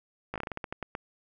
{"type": "slowing click train", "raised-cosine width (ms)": 0.5, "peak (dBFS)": -19, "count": 12, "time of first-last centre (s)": [0.34, 0.951], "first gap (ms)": 17, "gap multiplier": 1.22, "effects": []}